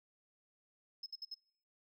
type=tone bursts; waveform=sine; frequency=5180 Hz; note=E8; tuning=31 cents flat; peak=-40 dBFS; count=4; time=1.03-1.344 s; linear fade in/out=5 ms; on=32 ms; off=62 ms; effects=noise-tail reverb RT60 0.6 s tail -25 dB re dry + tanh soft clip ceiling -38 dBFS